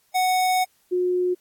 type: tone pair in turn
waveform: square / sine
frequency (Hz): 740 / 361.1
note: F#5 / F#4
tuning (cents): 0 / -42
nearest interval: octave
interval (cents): 1242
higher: first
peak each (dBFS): -19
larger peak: neither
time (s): 0.14-0.65 / 0.91-1.35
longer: first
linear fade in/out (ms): 20
effects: white hiss -64 dBFS RMS until 1.4 s + AAC 64 kbps